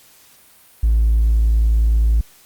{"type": "tone with hard clipping", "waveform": "sine", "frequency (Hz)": 55.2, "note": "A1", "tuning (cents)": 6, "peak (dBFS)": -12, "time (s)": [0.83, 2.21], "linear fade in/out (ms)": 5, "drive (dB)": 1, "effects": ["white hiss -49 dBFS RMS until 2.45 s", "Opus 48 kbps"]}